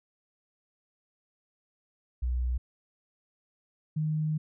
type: tone pair in turn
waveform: sine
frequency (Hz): 61.74 / 154.68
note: B1 / D#3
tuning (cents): 0 / -10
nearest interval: octave + major third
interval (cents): 1590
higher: second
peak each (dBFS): -26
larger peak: neither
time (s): 2.22-2.58 / 3.96-4.38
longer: second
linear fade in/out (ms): 10
effects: none

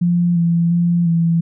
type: tone with pitch steps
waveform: sine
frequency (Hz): 174 / 169.3 / 172.4 / 167.1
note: F3 / E3 / F3 / E3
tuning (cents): -6 / +46 / -22 / +24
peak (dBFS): -12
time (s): 0.01-1.41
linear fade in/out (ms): 10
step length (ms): 350
effects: none

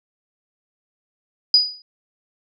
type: tone with exponential decay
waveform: sine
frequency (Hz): 4933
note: D#8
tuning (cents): -16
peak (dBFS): -7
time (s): 1.54-1.82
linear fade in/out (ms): 2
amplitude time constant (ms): 60
effects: none

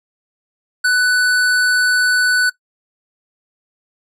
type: tone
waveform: square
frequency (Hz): 1492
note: F#6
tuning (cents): +14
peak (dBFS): -12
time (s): 0.84-2.5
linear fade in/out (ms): 10
effects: noise-tail reverb RT60 0.1 s tail -19 dB re dry + low-pass 11000 Hz 12 dB/octave

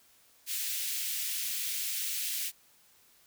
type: high-pass noise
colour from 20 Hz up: white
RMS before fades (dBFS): -34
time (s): 0.46-2.52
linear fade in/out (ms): 50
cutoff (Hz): 2100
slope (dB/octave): 24
effects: white hiss -63 dBFS RMS until 3.26 s

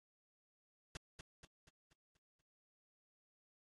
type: noise with echo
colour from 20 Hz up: pink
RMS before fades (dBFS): -45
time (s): 0.95-0.97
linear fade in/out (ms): 2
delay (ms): 240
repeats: 6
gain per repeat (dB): -6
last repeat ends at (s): 2.41
effects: low-pass 8000 Hz 12 dB/octave + AAC 32 kbps

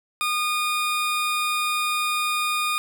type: tone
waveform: 20% pulse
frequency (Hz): 1224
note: D#6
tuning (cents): -29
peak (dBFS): -17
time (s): 0.21-2.78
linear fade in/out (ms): 0
effects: none

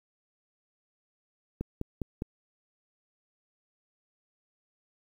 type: click train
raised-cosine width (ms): 3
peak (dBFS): -19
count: 4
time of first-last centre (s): 1.61-2.221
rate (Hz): 4.91
effects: 9-bit

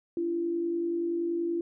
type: tone pair together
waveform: sine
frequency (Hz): 289.7 / 340.2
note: D4 / F4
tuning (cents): -24 / -45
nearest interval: minor third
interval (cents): 279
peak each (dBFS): -38 / -27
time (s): 0.17-1.61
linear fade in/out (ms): 2
effects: none

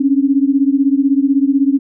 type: beating tone pair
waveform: sine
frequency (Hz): 270.1 / 286.1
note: C#4 / D4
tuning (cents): -45 / -45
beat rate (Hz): 16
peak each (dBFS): -12 / -14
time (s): 0-1.79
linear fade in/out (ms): 10
effects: none

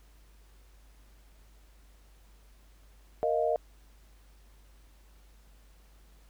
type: chord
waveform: sine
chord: Bb suspended fourth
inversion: none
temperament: equal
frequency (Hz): 466.2 / 622.3 / 698.5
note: Bb4 / Eb5 / F5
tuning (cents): 0 / 0 / 0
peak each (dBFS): -30 / -28 / -31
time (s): 3.23-3.56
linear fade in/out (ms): 0
effects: added 50 Hz sine -55 dBFS peak until 6.29 s + pink hiss -65 dBFS RMS until 6.29 s

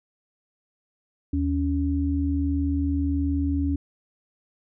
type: tone pair together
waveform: sine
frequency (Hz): 78.57 / 280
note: D#2 / C#4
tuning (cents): +17 / +18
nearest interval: octave + minor seventh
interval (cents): 2201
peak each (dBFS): -24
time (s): 1.33-3.76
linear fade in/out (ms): 5
effects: none

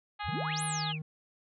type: harmonic tone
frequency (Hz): 414.4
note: G#4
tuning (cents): -4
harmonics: 2 / 3 / 4 / 5 / 6 / 7 / 8 / 9 / 10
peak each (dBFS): -37 / -41 / -43 / -45 / -47 / -48 / -49 / -50 / -51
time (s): 0.19-0.93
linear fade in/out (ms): 20
type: exponential two-way sweep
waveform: sine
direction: up then down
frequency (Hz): 50 to 11120 to 2186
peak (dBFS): -35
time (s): 0.23-0.99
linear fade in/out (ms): 50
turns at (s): 0.63
type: tone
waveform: triangle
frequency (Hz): 155.56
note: D#3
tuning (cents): 0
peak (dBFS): -33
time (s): 0.28-1.02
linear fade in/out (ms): 5
effects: none

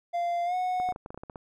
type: tone with pitch glide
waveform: triangle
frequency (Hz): 693 to 732.9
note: F5 to F#5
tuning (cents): -14 to -17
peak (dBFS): -24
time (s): 0.13-0.93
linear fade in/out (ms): 20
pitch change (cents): +97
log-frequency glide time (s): 0.45-0.55
type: clicks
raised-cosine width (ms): 1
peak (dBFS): -26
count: 11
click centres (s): 0.8 / 0.889 / 0.923 / 0.961 / 1.061 / 1.105 / 1.145 / 1.176 / 1.235 / 1.298 / 1.358
effects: none

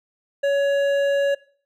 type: tone with hard clipping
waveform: sine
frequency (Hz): 561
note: C#5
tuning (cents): +21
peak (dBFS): -19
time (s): 0.43-1.35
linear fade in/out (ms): 10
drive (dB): 9
effects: noise-tail reverb RT60 0.5 s tail -21 dB re dry

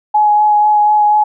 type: tone with vibrato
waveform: sine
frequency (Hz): 841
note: G#5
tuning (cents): +22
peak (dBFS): -7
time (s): 0.14-1.24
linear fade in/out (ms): 10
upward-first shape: sine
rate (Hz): 4.1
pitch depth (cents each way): 13
effects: none

